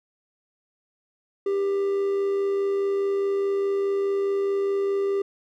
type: tone with amplitude modulation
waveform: triangle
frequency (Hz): 396.1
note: G4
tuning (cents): +18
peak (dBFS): -18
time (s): 1.46-5.22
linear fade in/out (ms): 5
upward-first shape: sine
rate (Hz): 84.8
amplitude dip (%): 30
effects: none